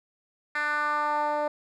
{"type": "tone with band-pass filter sweep", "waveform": "10% pulse", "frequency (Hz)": 297.5, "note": "D4", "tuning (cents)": 22, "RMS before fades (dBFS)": -27, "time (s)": [0.55, 1.48], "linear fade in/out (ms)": 5, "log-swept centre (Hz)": [1800, 650], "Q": 2.8, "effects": []}